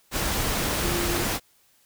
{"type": "tone in noise", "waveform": "sine", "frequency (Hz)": 346.8, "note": "F4", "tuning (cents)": -12, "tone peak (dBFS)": -29, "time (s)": [0.82, 1.26], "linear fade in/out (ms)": 50, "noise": "pink", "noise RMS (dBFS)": -26, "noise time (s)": [0.11, 1.4], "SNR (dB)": -6, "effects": ["white hiss -62 dBFS RMS until 1.85 s"]}